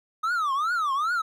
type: tone with vibrato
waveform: triangle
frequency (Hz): 1244.5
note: D#6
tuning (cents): 0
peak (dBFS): -21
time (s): 0.23-1.22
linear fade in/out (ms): 10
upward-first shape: triangle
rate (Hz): 2.5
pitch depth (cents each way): 300
effects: none